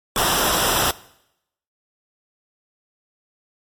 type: noise with comb filter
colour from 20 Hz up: pink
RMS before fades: -19 dBFS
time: 0.16-0.91 s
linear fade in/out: 2 ms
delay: 0.45 ms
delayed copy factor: -0.65
effects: noise-tail reverb RT60 0.8 s tail -20 dB re dry + MP3 64 kbps